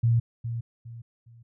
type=tone with echo; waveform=sine; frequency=116.54 Hz; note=A#2; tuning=in tune; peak=-18 dBFS; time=0.03-0.2 s; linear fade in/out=10 ms; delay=410 ms; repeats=3; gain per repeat=-10 dB; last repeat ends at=1.43 s; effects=none